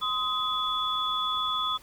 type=tone cluster; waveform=sine; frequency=1032 / 1259 / 3430 Hz; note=C6 / D#6 / A7; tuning=-24 / +20 / -45 cents; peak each=-34 / -29 / -29 dBFS; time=0.01-1.78 s; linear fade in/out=20 ms; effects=pink hiss -53 dBFS RMS until 1.82 s